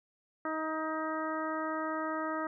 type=harmonic tone; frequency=315 Hz; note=D#4; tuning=21 cents sharp; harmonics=1 / 2 / 3 / 4 / 5 / 6; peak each=-37 / -38 / -41 / -37 / -43 / -45 dBFS; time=0.45-2.47 s; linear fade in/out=2 ms; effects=none